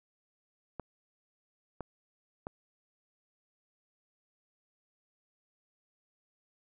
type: clicks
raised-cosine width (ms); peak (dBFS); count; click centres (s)
1; -24; 3; 0.797 / 1.807 / 2.469
effects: none